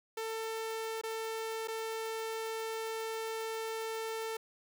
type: tone with dropouts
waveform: sawtooth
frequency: 446.3 Hz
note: A4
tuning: 25 cents sharp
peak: -32 dBFS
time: 0.17-4.37 s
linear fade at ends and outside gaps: 5 ms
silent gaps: 1.014-1.035 / 1.675-1.682 s
effects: none